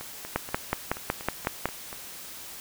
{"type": "two click trains", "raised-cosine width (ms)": 0.5, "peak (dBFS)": [-9, -23], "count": [8, 9], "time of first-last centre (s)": [[0.36, 1.656], [0.01, 1.928]], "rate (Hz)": [5.4, 4.17], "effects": ["white hiss -42 dBFS RMS until 2.6 s"]}